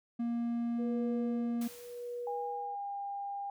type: tone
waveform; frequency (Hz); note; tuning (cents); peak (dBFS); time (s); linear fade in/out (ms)
triangle; 235.2; A#3; +16; -29; 0.19-1.68; 10
type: tone with tremolo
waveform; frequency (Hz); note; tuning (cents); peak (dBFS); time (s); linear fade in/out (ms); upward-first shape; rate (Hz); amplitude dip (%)
sine; 483.4; B4; -37; -36; 0.78-2.76; 20; sine; 0.85; 85
type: noise with exponential decay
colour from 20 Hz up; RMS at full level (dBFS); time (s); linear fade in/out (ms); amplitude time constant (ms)
white; -47; 1.61-2.67; 5; 230
type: tone with pitch glide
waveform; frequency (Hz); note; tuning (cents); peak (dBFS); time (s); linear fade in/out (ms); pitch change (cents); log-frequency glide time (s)
sine; 813 to 802.3; G#5 to G5; -37 to +40; -36; 2.27-3.5; 2; -23; 2.48-2.98
effects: none